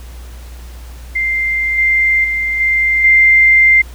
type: tone with level steps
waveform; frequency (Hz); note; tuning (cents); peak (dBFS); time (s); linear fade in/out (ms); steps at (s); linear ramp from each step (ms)
sine; 2093; C7; 0; -13 / -9 / -14 / -10 / -5; 1.15-3.82; 10; 1.78 / 2.24 / 2.6 / 3.04; 5
effects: added 60 Hz sine -29 dBFS peak until 3.94 s + pink hiss -41 dBFS RMS until 3.94 s